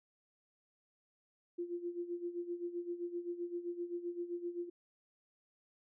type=tone with tremolo; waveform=sine; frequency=348 Hz; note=F4; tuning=6 cents flat; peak=-35 dBFS; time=1.58-4.7 s; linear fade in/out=10 ms; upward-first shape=sine; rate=7.7 Hz; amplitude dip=75%; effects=none